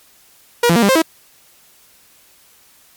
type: tone with pitch steps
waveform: sawtooth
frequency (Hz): 477.4 / 169.9 / 234.8 / 199.8 / 527 / 323.4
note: A#4 / F3 / A#3 / G3 / C5 / E4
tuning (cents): +41 / -47 / +13 / +33 / +12 / -33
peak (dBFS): -6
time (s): 0.63-1.02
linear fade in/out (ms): 5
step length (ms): 65
effects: white hiss -50 dBFS RMS until 2.96 s + MP3 96 kbps